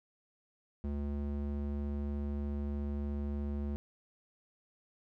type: tone with band-pass filter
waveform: square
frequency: 71.6 Hz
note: D2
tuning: 43 cents flat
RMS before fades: -36 dBFS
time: 0.84-3.76 s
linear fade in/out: 0 ms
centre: 170 Hz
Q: 0.97
effects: none